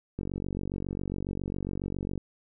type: click train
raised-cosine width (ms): 3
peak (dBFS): -20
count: 95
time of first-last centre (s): 0.19-2.177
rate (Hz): 47.3
effects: none